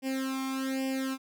sawtooth tone with flanger, 265.4 Hz, C4, 25 cents sharp, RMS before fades -32 dBFS, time 0.02-1.18 s, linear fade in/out 50 ms, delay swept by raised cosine 0.38 to 0.89 ms, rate 1.2 Hz, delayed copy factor +1, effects none

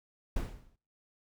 brown noise with exponential decay, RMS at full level -29 dBFS, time 0.36-0.76 s, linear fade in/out 5 ms, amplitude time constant 85 ms, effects noise-tail reverb RT60 0.5 s tail -25 dB re dry

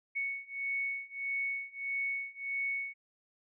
sine beating tone pair, 2217 / 2218.6 Hz, C#7 / C#7, 0 / +1 cents, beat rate 1.6 Hz, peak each -37 / -36 dBFS, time 0.15-2.94 s, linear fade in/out 20 ms, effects none

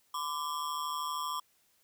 square ring-modulated tone, 1093 Hz, C#6, 25 cents flat, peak -31 dBFS, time 0.14-1.4 s, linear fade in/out 5 ms, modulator 76.4 Hz, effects white hiss -70 dBFS RMS until 1.83 s

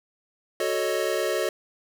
square chord, D# half-diminished seventh, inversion first, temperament equal, 370 / 440 / 554.4 / 622.3 Hz, F#4 / A4 / C#5 / D#5, 0 / 0 / 0 / 0 cents, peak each -30 dBFS, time 0.6-1.49 s, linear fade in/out 2 ms, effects none

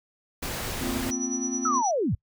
pink noise, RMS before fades -32 dBFS, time 0.42-1.11 s, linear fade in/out 10 ms
triangle chord, Bb suspended second, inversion none, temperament equal, 233.1 / 261.6 / 349.2 Hz, Bb3 / C4 / F4, 0 / 0 / 0 cents, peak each -32 / -28 / -34 dBFS, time 0.79-1.83 s, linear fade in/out 50 ms
sine tone with tremolo, 5880 Hz, F#8, 12 cents flat, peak -27 dBFS, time 1.11-1.91 s, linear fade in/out 0 ms, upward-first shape sine, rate 9.6 Hz, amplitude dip 75%
sine linear sweep, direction down, 1348 to 63.6 Hz, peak -22 dBFS, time 1.65-2.15 s, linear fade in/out 5 ms
effects noise-tail reverb RT60 0.1 s tail -23 dB re dry

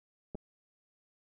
clicks, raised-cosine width 2 ms, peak -28 dBFS, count 2, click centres 0.348 / 0.353 s, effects none

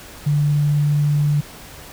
sine tone, 146.83 Hz, D3, in tune, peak -14 dBFS, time 0.26-1.41 s, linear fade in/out 10 ms, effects pink hiss -39 dBFS RMS until 1.92 s

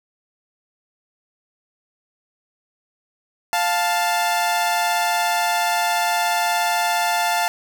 sawtooth tone pair together, 700.6 / 880 Hz, F5 / A5, +5 / 0 cents, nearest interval major third, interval 395 cents, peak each -17 dBFS, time 3.53-7.48 s, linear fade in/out 0 ms, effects none

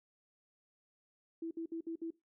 sine tone bursts, 329.6 Hz, E4, in tune, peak -37 dBFS, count 5, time 1.42-2.106 s, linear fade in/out 5 ms, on 90 ms, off 59 ms, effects noise-tail reverb RT60 0.2 s tail -19 dB re dry

